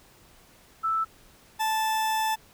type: tone pair in turn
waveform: sine / 40% pulse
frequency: 1318.5 / 877.5 Hz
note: E6 / A5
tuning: 0 / -5 cents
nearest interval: perfect fifth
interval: 705 cents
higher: first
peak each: -23 dBFS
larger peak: neither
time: 0.83-1.05 / 1.59-2.36 s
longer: second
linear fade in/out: 20 ms
effects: pink hiss -56 dBFS RMS until 2.53 s